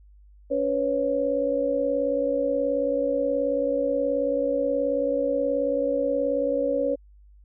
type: tone cluster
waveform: sine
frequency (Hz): 281.6 / 497.4 / 556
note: C#4 / B4 / C#5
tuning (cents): +27 / +12 / +5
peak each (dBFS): -29 / -26 / -24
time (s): 0.5-6.96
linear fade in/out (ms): 20
effects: added 50 Hz sine -49 dBFS peak until 7.44 s